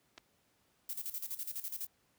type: clicks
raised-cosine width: 0.2 ms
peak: -33 dBFS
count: 2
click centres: 0.178 / 0.181 s
type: noise with tremolo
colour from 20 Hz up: violet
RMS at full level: -39 dBFS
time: 0.89-1.87 s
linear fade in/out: 5 ms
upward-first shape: square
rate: 12 Hz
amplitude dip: 75%
effects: pink hiss -73 dBFS RMS until 2.18 s + high-pass 80 Hz 12 dB/octave